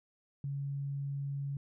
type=tone; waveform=sine; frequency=140 Hz; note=C#3; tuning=18 cents sharp; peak=-34 dBFS; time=0.44-1.57 s; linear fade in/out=2 ms; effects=none